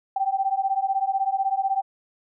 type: beating tone pair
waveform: sine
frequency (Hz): 770 / 786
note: G5 / G5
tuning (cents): -31 / +4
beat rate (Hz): 16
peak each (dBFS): -24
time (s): 0.16-1.82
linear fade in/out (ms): 5
effects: none